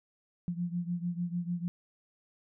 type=beating tone pair; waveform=sine; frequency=172.6 / 179.3 Hz; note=F3 / F3; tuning=-20 / +46 cents; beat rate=6.7 Hz; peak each=-33 / -36 dBFS; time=0.48-1.68 s; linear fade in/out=0 ms; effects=none